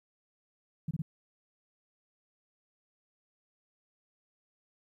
sine tone bursts, 158.5 Hz, D#3, 32 cents sharp, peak -30 dBFS, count 3, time 0.88-1.02 s, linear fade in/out 5 ms, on 30 ms, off 25 ms, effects 12-bit

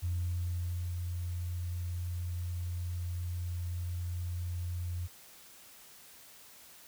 sine tone with ADSR envelope, 87.7 Hz, F2, 8 cents sharp, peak -29 dBFS, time 0.02-5.08 s, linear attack 23 ms, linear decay 890 ms, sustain -4 dB, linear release 28 ms, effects tanh soft clip ceiling -25 dBFS + white hiss -55 dBFS RMS until 6.87 s

